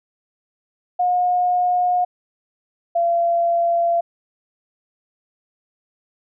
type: tone pair in turn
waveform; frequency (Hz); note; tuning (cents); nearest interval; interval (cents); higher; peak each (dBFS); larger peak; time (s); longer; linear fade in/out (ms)
sine; 719 / 683.7; F#5 / F5; -50 / -37; minor second; 87; first; -15 / -15; neither; 0.99-2.05 / 2.95-4.01; neither; 10
effects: none